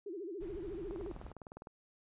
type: tone with vibrato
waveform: sine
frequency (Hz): 368.4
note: F#4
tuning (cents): -7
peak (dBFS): -40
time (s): 0.06-1.12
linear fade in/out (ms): 5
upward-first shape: sine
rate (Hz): 14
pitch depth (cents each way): 220
type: noise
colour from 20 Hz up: brown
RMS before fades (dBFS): -49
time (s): 0.4-1.33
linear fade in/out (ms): 20
type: click train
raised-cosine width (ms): 1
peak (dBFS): -34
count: 16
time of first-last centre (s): 0.91-1.671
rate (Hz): 19.7
effects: resampled to 8000 Hz